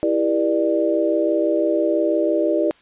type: chord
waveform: sine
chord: E half-diminished seventh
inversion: none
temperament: just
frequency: 329.6 / 395.6 / 474.7 / 593.3 Hz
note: E4 / G4 / Bb4 / D5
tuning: 0 / +16 / +31 / +18 cents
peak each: -20 / -24 / -25 / -20 dBFS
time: 0.03-2.71 s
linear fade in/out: 0 ms
effects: white hiss -53 dBFS RMS until 2.81 s + resampled to 8000 Hz